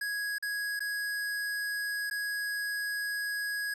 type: tone with dropouts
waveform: square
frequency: 1661.2 Hz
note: G#6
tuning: in tune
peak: -32 dBFS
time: 0.01-3.74 s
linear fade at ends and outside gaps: 5 ms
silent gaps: 0.384-0.425 / 0.794-0.804 / 2.1-2.11 s
effects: resampled to 32000 Hz